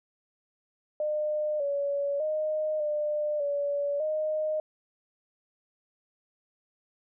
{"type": "tone with pitch steps", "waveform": "sine", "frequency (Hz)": [605, 566, 617, 599, 572, 618], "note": ["D#5", "C#5", "D#5", "D5", "D5", "D#5"], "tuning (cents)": [-49, 36, -15, 34, -46, -12], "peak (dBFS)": -26, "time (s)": [1, 4.6], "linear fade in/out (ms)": 2, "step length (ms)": 600, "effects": []}